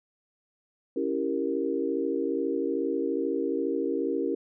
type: chord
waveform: sine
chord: C# diminished seventh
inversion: none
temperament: equal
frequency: 277.2 / 329.6 / 392 / 466.2 Hz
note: C#4 / E4 / G4 / Bb4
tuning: 0 / 0 / 0 / 0 cents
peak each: -31 dBFS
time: 0.96-4.35 s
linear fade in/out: 5 ms
effects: none